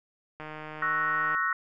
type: click train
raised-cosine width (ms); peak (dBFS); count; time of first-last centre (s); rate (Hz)
0.5; -25; 147; 0.4-1.348; 154
type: chord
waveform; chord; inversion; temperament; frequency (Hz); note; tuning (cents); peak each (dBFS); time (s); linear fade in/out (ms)
sine; F# dominant seventh; second; equal; 1108.7 / 1318.5 / 1480 / 1864.7; C#6 / E6 / F#6 / A#6; 0 / 0 / 0 / 0; -32 / -30 / -30 / -30; 0.82-1.53; 2
effects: none